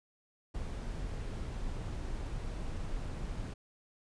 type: noise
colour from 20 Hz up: brown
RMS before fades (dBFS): -38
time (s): 0.54-3.54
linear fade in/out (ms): 10
effects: resampled to 22050 Hz